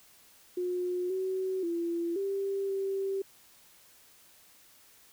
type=tone with pitch steps; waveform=sine; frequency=359.5 / 376.6 / 339.7 / 393.2 / 389.3 Hz; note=F#4 / F#4 / F4 / G4 / G4; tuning=-50 / +31 / -48 / +5 / -12 cents; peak=-29 dBFS; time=0.57-3.22 s; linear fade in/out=5 ms; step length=530 ms; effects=white hiss -59 dBFS RMS until 5.12 s